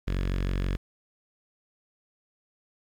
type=tone with notch filter; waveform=sawtooth; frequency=46.25 Hz; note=F#1; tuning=in tune; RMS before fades=-28 dBFS; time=0.07-0.77 s; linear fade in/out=10 ms; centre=800 Hz; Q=1.1; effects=low-pass 4000 Hz 12 dB/octave + 9-bit